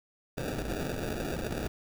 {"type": "noise with sample-and-hold", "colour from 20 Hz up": "white", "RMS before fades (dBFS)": -34, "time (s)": [0.37, 1.68], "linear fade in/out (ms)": 10, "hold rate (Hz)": 1050, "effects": []}